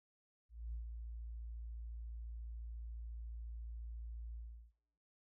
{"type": "tone with ADSR envelope", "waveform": "sine", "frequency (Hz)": 57.1, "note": "A#1", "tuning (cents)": -35, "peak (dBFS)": -39, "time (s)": [0.49, 4.72], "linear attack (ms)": 240, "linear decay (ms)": 110, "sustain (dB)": -5, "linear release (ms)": 370, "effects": ["noise-tail reverb RT60 0.7 s tail -20 dB re dry", "tanh soft clip ceiling -37 dBFS"]}